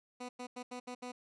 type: tone bursts at uneven times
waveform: 15% pulse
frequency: 248.2 Hz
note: B3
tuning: 9 cents sharp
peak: -35 dBFS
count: 6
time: 0.2-0.29 / 0.39-0.47 / 0.56-0.63 / 0.71-0.8 / 0.87-0.95 / 1.02-1.12 s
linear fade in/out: 10 ms
effects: resampled to 22050 Hz